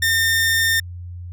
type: tone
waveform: sawtooth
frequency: 1814 Hz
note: A#6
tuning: 48 cents flat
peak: -12 dBFS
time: 0.02-0.8 s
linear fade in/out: 5 ms
effects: added 88 Hz sine -30 dBFS peak until 1.32 s